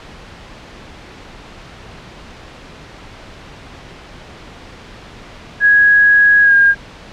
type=tone with pitch glide; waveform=sine; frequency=1661.2 to 1616.7 Hz; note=G#6 to G#6; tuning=0 to -47 cents; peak=-6 dBFS; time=5.6-6.75 s; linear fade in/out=50 ms; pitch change=-47 cents; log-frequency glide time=6.42-6.54 s; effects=pink hiss -36 dBFS RMS until 7.12 s + low-pass 4000 Hz 12 dB/octave